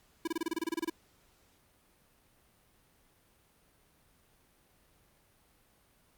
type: tone bursts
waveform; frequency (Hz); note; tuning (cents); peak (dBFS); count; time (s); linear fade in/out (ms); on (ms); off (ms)
square; 329.6; E4; 0; -31; 13; 0.25-0.899; 5; 25; 27
effects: pink hiss -67 dBFS RMS until 6.17 s + Opus 48 kbps